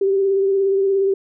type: tone with vibrato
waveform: sine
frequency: 390.6 Hz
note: G4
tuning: 6 cents flat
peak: -14 dBFS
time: 0.01-1.14 s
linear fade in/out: 5 ms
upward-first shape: triangle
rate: 17 Hz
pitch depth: 33 cents each way
effects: none